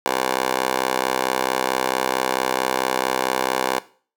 10% pulse tone with high-pass filter, 64.5 Hz, C2, 24 cents flat, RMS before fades -22 dBFS, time 0.06-3.79 s, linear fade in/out 0 ms, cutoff 610 Hz, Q 2.5, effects noise-tail reverb RT60 0.4 s tail -17 dB re dry

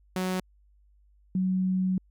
sawtooth / sine tone pair in turn, 185 / 186.29 Hz, F#3 / F#3, 0 / +12 cents, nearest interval unison, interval 12 cents, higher second, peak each -23 dBFS, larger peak neither, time 0.16-0.4 / 1.35-1.98 s, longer second, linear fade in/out 2 ms, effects added 50 Hz sine -58 dBFS peak until 2.1 s

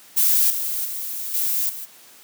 violet noise with level steps, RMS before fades -17 / -25 / -29 / -22 / -33 dBFS, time 0.16-1.86 s, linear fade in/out 20 ms, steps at 0.5 / 0.85 / 1.34 / 1.69 s, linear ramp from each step 5 ms, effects white hiss -48 dBFS RMS until 2.23 s + high-pass 150 Hz 12 dB/octave

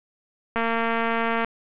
click train, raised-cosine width 0.5 ms, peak -10 dBFS, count 204, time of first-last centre 0.56-1.446 s, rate 229 Hz, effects resampled to 8000 Hz + 7-bit

